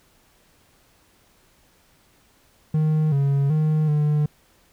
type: tone with pitch steps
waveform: triangle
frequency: 155.1 / 139.3 / 154.7 / 149.5 Hz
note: D#3 / C#3 / D#3 / D3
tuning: -5 / +9 / -10 / +31 cents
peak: -15 dBFS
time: 2.74-4.26 s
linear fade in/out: 5 ms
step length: 380 ms
effects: pink hiss -59 dBFS RMS until 4.72 s

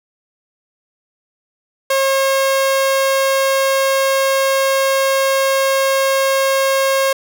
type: tone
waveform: sawtooth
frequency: 540 Hz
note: C#5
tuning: 45 cents flat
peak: -9 dBFS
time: 1.9-7.13 s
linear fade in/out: 5 ms
effects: none

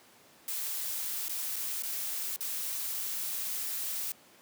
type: noise with dropouts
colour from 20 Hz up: blue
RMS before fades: -35 dBFS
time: 0.48-4.12 s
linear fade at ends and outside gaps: 1 ms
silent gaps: 1.283-1.294 / 1.56-1.564 / 1.823-1.834 / 2.362-2.407 s
effects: pink hiss -58 dBFS RMS until 4.41 s + high-pass 200 Hz 12 dB/octave

